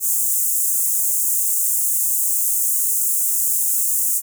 pink high-pass noise, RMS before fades -19 dBFS, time 0-4.22 s, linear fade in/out 50 ms, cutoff 7100 Hz, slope 48 dB/octave, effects none

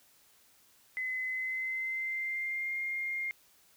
sine tone with pitch glide, 2032 to 2121 Hz, B6 to C7, +49 to +23 cents, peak -32 dBFS, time 0.97-3.31 s, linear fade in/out 0 ms, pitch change +74 cents, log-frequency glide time 1.26-2.76 s, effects white hiss -64 dBFS RMS until 3.76 s

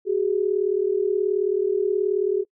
sine tone pair together, 376.6 / 415.3 Hz, F#4 / G#4, +31 / 0 cents, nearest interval major second, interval 169 cents, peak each -22 dBFS, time 0.05-2.45 s, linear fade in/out 50 ms, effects noise-tail reverb RT60 0.1 s tail -26 dB re dry

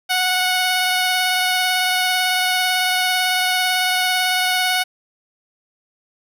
10% pulse tone with vibrato, 736 Hz, F#5, 9 cents flat, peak -8 dBFS, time 0.09-4.84 s, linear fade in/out 20 ms, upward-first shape triangle, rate 18 Hz, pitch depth 15 cents each way, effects none

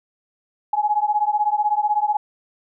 sine beating tone pair, 832 / 848 Hz, G#5 / G#5, +3 / +36 cents, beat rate 16 Hz, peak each -20 dBFS, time 0.73-2.17 s, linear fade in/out 5 ms, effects none

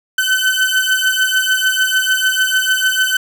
30% pulse beating tone pair, 1519 / 1525.7 Hz, F#6 / G6, +45 / -47 cents, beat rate 6.7 Hz, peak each -13 dBFS, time 0.18-3.17 s, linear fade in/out 5 ms, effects none

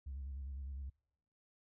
sine tone with vibrato, 68.1 Hz, C#2, 30 cents flat, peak -40 dBFS, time 0.06-0.9 s, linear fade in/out 10 ms, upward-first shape square, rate 9.8 Hz, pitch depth 59 cents each way, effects noise-tail reverb RT60 0.9 s tail -26 dB re dry + tanh soft clip ceiling -39 dBFS

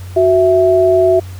sine tone pair together, 370 / 659.3 Hz, F#4 / E5, 0 / 0 cents, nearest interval minor seventh, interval 1000 cents, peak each -10 dBFS, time 0.16-1.2 s, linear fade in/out 10 ms, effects added 92 Hz sine -26 dBFS peak until 1.39 s + pink hiss -40 dBFS RMS until 1.39 s

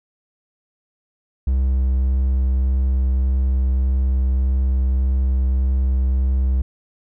triangle tone with vibrato, 65.1 Hz, C2, 8 cents flat, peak -13 dBFS, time 1.47-6.62 s, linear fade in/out 5 ms, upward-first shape triangle, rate 1.7 Hz, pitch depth 12 cents each way, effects none

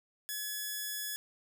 5% pulse tone, 1700 Hz, G#6, 40 cents sharp, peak -25 dBFS, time 0.29-1.16 s, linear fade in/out 0 ms, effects none

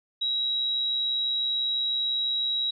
sine tone, 3858 Hz, B7, 41 cents flat, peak -24 dBFS, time 0.21-2.71 s, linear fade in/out 10 ms, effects none

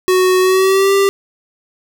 square tone with pitch glide, 370 to 394.3 Hz, F#4 to G4, 0 to +10 cents, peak -10 dBFS, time 0.08-1.09 s, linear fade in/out 0 ms, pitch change +110 cents, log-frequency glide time 0.4-0.93 s, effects none

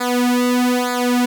sawtooth tone with flanger, 246.9 Hz, B3, in tune, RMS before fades -17 dBFS, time 0-1.26 s, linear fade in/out 10 ms, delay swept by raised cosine 0.34 to 2.84 ms, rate 1.1 Hz, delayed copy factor -0.95, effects none

